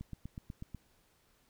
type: click train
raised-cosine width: 5 ms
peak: -30 dBFS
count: 7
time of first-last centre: 0.01-0.747 s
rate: 8.14 Hz
effects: pink hiss -70 dBFS RMS until 1.49 s